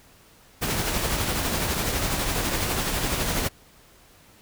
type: noise with tremolo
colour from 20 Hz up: pink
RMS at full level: -24 dBFS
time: 0.61-3.49 s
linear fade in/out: 20 ms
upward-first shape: triangle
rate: 12 Hz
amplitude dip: 40%
effects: pink hiss -54 dBFS RMS until 4.41 s